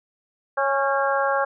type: harmonic tone with a mistuned harmonic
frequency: 275.7 Hz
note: C#4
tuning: 9 cents flat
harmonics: 2 / 3 / 4 / 5 / 6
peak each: -23 / -25 / -26 / -27 / -28 dBFS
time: 0.57-1.45 s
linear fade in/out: 10 ms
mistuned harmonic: 6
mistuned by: -34 cents
effects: none